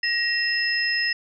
sine tone cluster, 1890 / 2701 / 5140 Hz, A#6 / E7 / E8, +23 / +42 / -45 cents, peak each -23 / -30 / -25 dBFS, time 0.03-1.13 s, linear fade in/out 5 ms, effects none

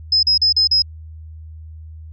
sine tone bursts, 5100 Hz, D#8, 42 cents sharp, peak -11 dBFS, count 5, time 0.12-0.822 s, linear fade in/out 5 ms, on 110 ms, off 38 ms, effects added 79 Hz sine -33 dBFS peak until 2.12 s

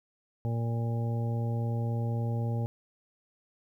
harmonic tone, 116.3 Hz, A#2, 4 cents flat, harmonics 1 / 2 / 3 / 4 / 5 / 7, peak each -28 / -38 / -45 / -42 / -44 / -44 dBFS, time 0.45-2.66 s, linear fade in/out 0 ms, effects 11-bit

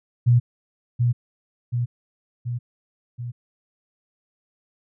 sine tone with echo, 120.8 Hz, B2, 38 cents flat, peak -12 dBFS, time 0.26-0.4 s, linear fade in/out 20 ms, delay 730 ms, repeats 4, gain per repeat -4 dB, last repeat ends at 3.32 s, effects none

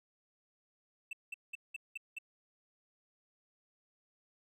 triangle tone bursts, 2660 Hz, E7, 15 cents sharp, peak -37 dBFS, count 6, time 1.11-2.186 s, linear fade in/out 5 ms, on 21 ms, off 190 ms, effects none

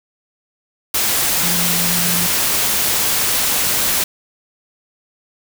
sine tone in noise, 174.2 Hz, F3, 4 cents flat, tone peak -23 dBFS, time 1.43-2.27 s, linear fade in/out 5 ms, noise white, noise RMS -17 dBFS, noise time 0.94-4.04 s, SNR -9 dB, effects none

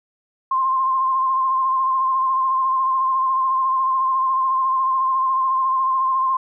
sine tone with vibrato, 1053 Hz, C6, 11 cents sharp, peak -16 dBFS, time 0.51-6.37 s, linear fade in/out 5 ms, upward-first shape sine, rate 14 Hz, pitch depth 30 cents each way, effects none

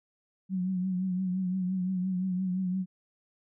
sine tone with vibrato, 185 Hz, F#3, in tune, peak -27 dBFS, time 0.49-2.86 s, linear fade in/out 50 ms, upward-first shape triangle, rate 5.8 Hz, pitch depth 59 cents each way, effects none

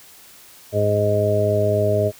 harmonic tone, 103.83 Hz, G#2, in tune, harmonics 1 / 2 / 3 / 4 / 5 / 6, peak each -21 / -29 / -31 / -22 / -28 / -19 dBFS, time 0.72-2.12 s, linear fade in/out 50 ms, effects white hiss -46 dBFS RMS until 2.19 s

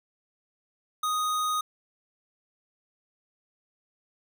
square tone, 1244.5 Hz, D#6, in tune, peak -26 dBFS, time 1.03-1.61 s, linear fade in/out 5 ms, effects none

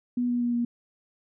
sine tone with pitch steps, 244.7 / 242.4 / 240.2 / 238 Hz, B3 / B3 / B3 / A#3, -16 / -32 / -48 / +36 cents, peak -23 dBFS, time 0.17-0.65 s, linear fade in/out 5 ms, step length 120 ms, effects none

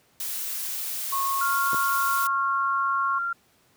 blue noise, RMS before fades -31 dBFS, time 0.2-2.27 s, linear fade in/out 2 ms
sine tone, 1092 Hz, C#6, 26 cents flat, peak -24 dBFS, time 1.12-3.19 s, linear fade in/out 10 ms
sine tone with pitch glide, 1396.9 to 1384 Hz, F6 to F6, 0 to -16 cents, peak -25 dBFS, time 1.41-3.33 s, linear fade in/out 5 ms, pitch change -16 cents, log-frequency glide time 1.71-2.52 s
clicks, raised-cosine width 2 ms, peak -22 dBFS, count 2, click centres 1.732 / 1.745 s
effects pink hiss -62 dBFS RMS until 3.76 s + high-pass 100 Hz 12 dB/octave

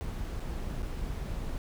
brown noise with dropouts, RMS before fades -35 dBFS, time 0.01-1.58 s, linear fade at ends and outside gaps 0 ms, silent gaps 0.397-0.403 / 0.823-0.829 s, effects none

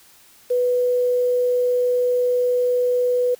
sine tone with quantisation, 493.9 Hz, B4, in tune, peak -16 dBFS, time 0.5-3.35 s, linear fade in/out 10 ms, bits 7, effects white hiss -51 dBFS RMS until 3.39 s

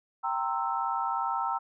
sine chord, C dominant seventh, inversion second, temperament equal with one note detuned, 784 / 926.4 / 1046.5 / 1318.5 Hz, G5 / Bb5 / C6 / E6, 0 / -11 / 0 / 0 cents, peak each -33 / -31 / -37 / -32 dBFS, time 0.23-1.59 s, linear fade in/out 20 ms, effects none

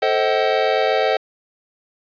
square chord, A diminished seventh, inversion none, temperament just, 440 / 528 / 633.6 / 760.3 Hz, A4 / C5 / Eb5 / Gb5, 0 / +16 / +31 / +47 cents, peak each -22 dBFS, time 0.02-1.17 s, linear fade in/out 5 ms, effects resampled to 11025 Hz + 7-bit

